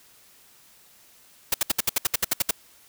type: noise bursts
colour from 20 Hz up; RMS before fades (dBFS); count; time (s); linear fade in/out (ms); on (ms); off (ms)
white; -21; 12; 1.52-2.51; 5; 22; 66
effects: white hiss -55 dBFS RMS until 2.88 s